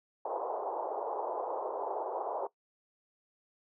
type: band-pass noise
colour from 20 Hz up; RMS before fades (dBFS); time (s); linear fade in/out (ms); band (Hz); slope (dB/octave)
white; -36; 0.25-2.47; 5; 390 to 960; 48
effects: noise-tail reverb RT60 0.1 s tail -19 dB re dry